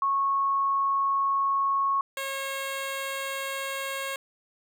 sine / 10% pulse tone pair in turn, 1100 / 543.7 Hz, C#6 / C#5, -14 / -34 cents, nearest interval octave, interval 1220 cents, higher first, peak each -22 dBFS, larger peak neither, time 0.02-2.01 / 2.17-4.16 s, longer neither, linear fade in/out 2 ms, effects none

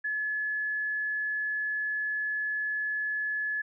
sine tone, 1710 Hz, A6, 50 cents flat, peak -28 dBFS, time 0.04-3.62 s, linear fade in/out 10 ms, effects none

